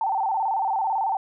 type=tone with vibrato; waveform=sine; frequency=830.6 Hz; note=G#5; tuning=in tune; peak=-21 dBFS; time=0.01-1.17 s; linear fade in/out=2 ms; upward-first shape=square; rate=18 Hz; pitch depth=120 cents each way; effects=none

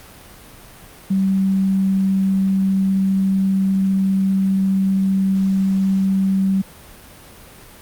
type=tone; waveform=sine; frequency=192.5 Hz; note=G3; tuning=31 cents flat; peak=-14 dBFS; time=1.1-6.62 s; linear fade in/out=10 ms; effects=pink hiss -42 dBFS RMS until 7.81 s + Opus 48 kbps

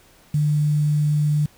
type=tone with quantisation; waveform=sine; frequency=149.3 Hz; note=D3; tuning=29 cents sharp; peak=-16 dBFS; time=0.34-1.46 s; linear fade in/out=5 ms; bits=7; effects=pink hiss -53 dBFS RMS until 1.57 s

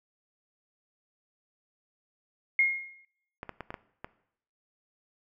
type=tone with exponential decay; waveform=sine; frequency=2145 Hz; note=C7; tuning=42 cents sharp; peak=-18 dBFS; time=2.59-3.05 s; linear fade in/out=2 ms; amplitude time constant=100 ms
type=clicks; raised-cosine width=0.5 ms; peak=-22 dBFS; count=6; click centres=3.431 / 3.493 / 3.607 / 3.705 / 3.742 / 4.045 s
effects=noise-tail reverb RT60 0.7 s tail -18 dB re dry

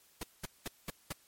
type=noise bursts; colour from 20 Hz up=pink; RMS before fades=-38 dBFS; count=5; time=0.21-1.125 s; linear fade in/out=5 ms; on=23 ms; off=200 ms; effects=white hiss -65 dBFS RMS until 1.27 s + MP3 64 kbps

